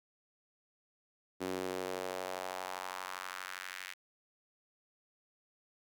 sawtooth tone with high-pass filter sweep, 92.5 Hz, F#2, in tune, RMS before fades -41 dBFS, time 1.4-3.94 s, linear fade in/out 20 ms, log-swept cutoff 310 to 2000 Hz, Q 1.9, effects none

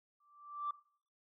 sine tone with exponential growth, 1171 Hz, D6, 5 cents flat, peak -32 dBFS, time 0.2-0.71 s, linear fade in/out 5 ms, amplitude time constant 110 ms, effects noise-tail reverb RT60 0.5 s tail -18 dB re dry + tanh soft clip ceiling -29 dBFS

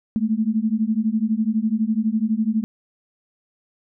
sine beating tone pair, 213.4 / 225.4 Hz, G#3 / A3, +47 / +42 cents, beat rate 12 Hz, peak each -21 dBFS, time 0.16-2.64 s, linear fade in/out 0 ms, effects none

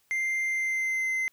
triangle tone with pitch glide, 2093 to 2065 Hz, C7 to C7, 0 to -23 cents, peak -24 dBFS, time 0.11-1.28 s, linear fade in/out 0 ms, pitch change -23 cents, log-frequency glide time 0.44-1.1 s, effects white hiss -68 dBFS RMS until 1.32 s

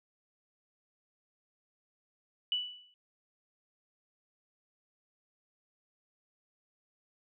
sine tone with exponential decay, 2963 Hz, F#7, 2 cents sharp, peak -26 dBFS, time 2.52-2.94 s, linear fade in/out 1 ms, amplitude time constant 91 ms, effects none

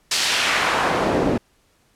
pink noise with band-pass filter sweep, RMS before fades -20 dBFS, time 0.11-1.38 s, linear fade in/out 5 ms, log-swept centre 5200 to 260 Hz, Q 0.97, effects pink hiss -61 dBFS RMS until 1.95 s + low-pass 12000 Hz 12 dB/octave

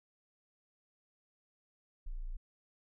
sine tone, 29.03 Hz, A#0, 6 cents flat, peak -37 dBFS, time 2.06-2.37 s, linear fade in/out 10 ms, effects none

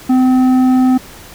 triangle tone with tanh clipping, 256.5 Hz, C4, 34 cents flat, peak -9 dBFS, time 0.09-0.98 s, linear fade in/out 10 ms, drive 13 dB, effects pink hiss -36 dBFS RMS until 1.34 s

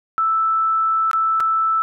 sine tone with dropouts, 1318.5 Hz, E6, in tune, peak -15 dBFS, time 0.18-1.82 s, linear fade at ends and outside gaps 0 ms, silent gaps 1.113-1.132 / 1.401-1.405 s, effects none

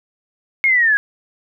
sine linear sweep, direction down, 2185 to 1632 Hz, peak -11 dBFS, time 0.64-0.97 s, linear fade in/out 0 ms, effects none

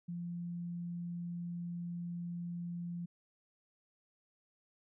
sine tone, 173 Hz, F3, 16 cents flat, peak -38 dBFS, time 0.08-3.06 s, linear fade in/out 10 ms, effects none

